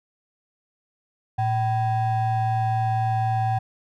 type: ring-modulated tone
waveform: triangle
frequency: 440 Hz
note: A4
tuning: in tune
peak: -15 dBFS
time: 1.38-3.59 s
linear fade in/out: 10 ms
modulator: 327 Hz
effects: none